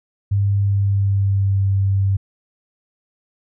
sine tone with pitch glide, 100 to 97.72 Hz, G2 to G2, +35 to -5 cents, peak -14 dBFS, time 0.31-2.17 s, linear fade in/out 10 ms, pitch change -40 cents, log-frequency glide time 0.61-1.65 s, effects none

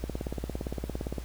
click train, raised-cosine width 2 ms, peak -19 dBFS, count 21, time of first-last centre 0.04-1.183 s, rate 17.5 Hz, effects added 60 Hz sine -37 dBFS peak until 1.24 s + pink hiss -50 dBFS RMS until 1.24 s

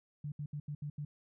sine tone bursts at uneven times, 146.83 Hz, D3, in tune, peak -37 dBFS, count 6, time 0.24-0.32 / 0.39-0.46 / 0.53-0.6 / 0.68-0.75 / 0.82-0.9 / 0.98-1.05 s, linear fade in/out 5 ms, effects none

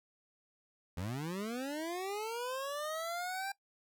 25% pulse linear sweep, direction up, 80.5 to 796 Hz, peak -33 dBFS, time 0.97-3.52 s, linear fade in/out 5 ms, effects noise-tail reverb RT60 0.1 s tail -19 dB re dry

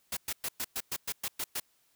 white noise bursts, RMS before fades -34 dBFS, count 10, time 0.12-1.6 s, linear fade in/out 5 ms, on 49 ms, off 110 ms, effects white hiss -70 dBFS RMS until 1.95 s

